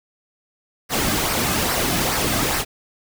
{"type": "noise with flanger", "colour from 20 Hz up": "pink", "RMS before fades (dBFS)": -21, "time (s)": [0.89, 2.65], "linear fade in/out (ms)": 50, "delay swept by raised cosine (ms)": [0.28, 2.18], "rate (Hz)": 2.4, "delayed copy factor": -0.5, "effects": []}